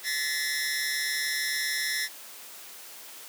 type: tone cluster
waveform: sawtooth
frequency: 1729 / 1889 / 2036 / 5400 Hz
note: A6 / A#6 / C7 / E8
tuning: -31 / +22 / -48 / +41 cents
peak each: -30 dBFS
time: 0.03-2.09 s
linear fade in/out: 50 ms
effects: white hiss -45 dBFS RMS until 3.28 s + high-pass 300 Hz 12 dB/octave